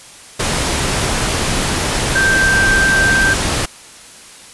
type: tone in noise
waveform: sine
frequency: 1568 Hz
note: G6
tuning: in tune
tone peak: -11 dBFS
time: 2.15-3.34 s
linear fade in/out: 10 ms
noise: pink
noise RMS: -17 dBFS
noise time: 0.39-3.66 s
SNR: +3 dB
effects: white hiss -38 dBFS RMS until 4.53 s + resampled to 24000 Hz